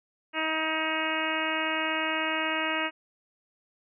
harmonic tone, 316.4 Hz, D#4, 29 cents sharp, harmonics 1 / 2 / 3 / 4 / 5 / 6 / 7 / 8 / 9, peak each -35 / -35 / -35 / -35 / -35 / -35 / -35 / -35 / -35 dBFS, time 0.33-2.91 s, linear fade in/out 50 ms, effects none

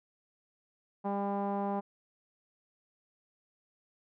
sawtooth tone with low-pass filter, 200 Hz, G3, 35 cents sharp, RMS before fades -33 dBFS, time 1.04-1.81 s, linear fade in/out 20 ms, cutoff 870 Hz, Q 3.9, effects none

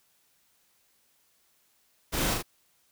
pink noise with echo, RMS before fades -30 dBFS, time 2.12-2.35 s, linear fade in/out 20 ms, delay 39 ms, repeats 2, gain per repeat -2 dB, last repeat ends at 2.428 s, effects white hiss -68 dBFS RMS until 2.91 s

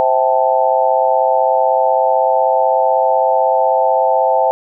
sine chord, A minor seventh, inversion first, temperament equal with one note detuned, 523.3 / 653.6 / 784 / 880 Hz, C5 / E5 / G5 / A5, 0 / -15 / 0 / 0 cents, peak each -16 dBFS, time 0-4.51 s, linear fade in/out 0 ms, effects none

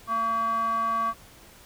square tone with band-pass filter, 227.1 Hz, A#3, 45 cents flat, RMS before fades -26 dBFS, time 0.07-1.14 s, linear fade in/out 50 ms, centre 1100 Hz, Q 7.9, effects pink hiss -51 dBFS RMS until 1.65 s

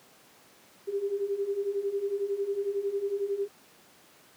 sine beating tone pair, 392 / 403 Hz, G4 / G4, 0 / +48 cents, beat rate 11 Hz, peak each -33 / -29 dBFS, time 0.87-3.48 s, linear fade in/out 20 ms, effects pink hiss -57 dBFS RMS until 4.36 s + high-pass 200 Hz 12 dB/octave

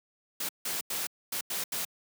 white noise bursts at uneven times, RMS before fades -33 dBFS, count 6, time 0.4-0.49 / 0.65-0.81 / 0.9-1.07 / 1.32-1.41 / 1.5-1.64 / 1.72-1.85 s, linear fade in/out 5 ms, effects high-pass 150 Hz 12 dB/octave

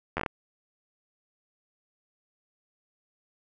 slowing click train, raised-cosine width 0.5 ms, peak -14 dBFS, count 6, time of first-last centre 0.17-0.262 s, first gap 11 ms, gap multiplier 1.26, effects none

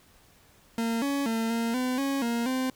40% pulse tone with pitch steps, 229 / 280.3 / 226.1 / 230.4 / 253.5 / 275.2 / 234.3 / 258.9 Hz, A#3 / C#4 / A3 / A#3 / B3 / C#4 / A#3 / C4, -31 / +19 / +47 / -20 / +45 / -12 / +9 / -18 cents, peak -25 dBFS, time 0.78-2.7 s, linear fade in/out 2 ms, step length 240 ms, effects pink hiss -59 dBFS RMS until 2.75 s

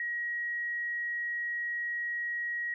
sine tone, 1900 Hz, A#6, 33 cents sharp, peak -31 dBFS, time 0-2.74 s, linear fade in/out 2 ms, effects none

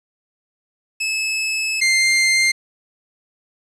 sawtooth tone pair in turn, 2599 / 2099 Hz, E7 / C7, -25 / +5 cents, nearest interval major third, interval 370 cents, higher first, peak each -16 / -10 dBFS, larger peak second, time 1-1.81 / 1.81-2.52 s, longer first, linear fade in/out 10 ms, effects resampled to 22050 Hz + 8-bit

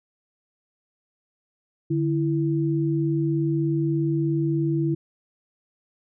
sine tone pair together, 147.2 / 330.5 Hz, D3 / E4, +4 / +5 cents, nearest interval octave + major second, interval 1401 cents, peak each -23 / -23 dBFS, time 1.9-4.95 s, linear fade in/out 10 ms, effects none

